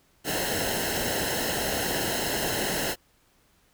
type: noise with comb filter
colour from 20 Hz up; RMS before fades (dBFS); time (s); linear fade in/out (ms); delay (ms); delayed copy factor
pink; -28; 0.24-2.96; 50; 0.85; -0.75
effects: pink hiss -64 dBFS RMS until 3.73 s